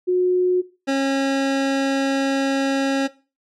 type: tone pair in turn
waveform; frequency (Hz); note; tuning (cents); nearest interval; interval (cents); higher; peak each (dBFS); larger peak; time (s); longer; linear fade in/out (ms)
sine / 25% pulse; 363.3 / 272.2; F#4 / C#4; -32 / -31; perfect fourth; 499; first; -15 / -14; second; 0.07-0.62 / 0.87-3.08; second; 20
effects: noise-tail reverb RT60 0.3 s tail -17 dB re dry + low-pass 6000 Hz 12 dB/octave